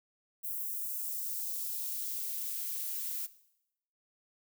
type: noise with high-pass filter sweep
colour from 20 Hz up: violet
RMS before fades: -37 dBFS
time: 0.43-3.27 s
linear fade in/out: 20 ms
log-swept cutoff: 11000 to 840 Hz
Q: 0.81
effects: noise-tail reverb RT60 0.8 s tail -17 dB re dry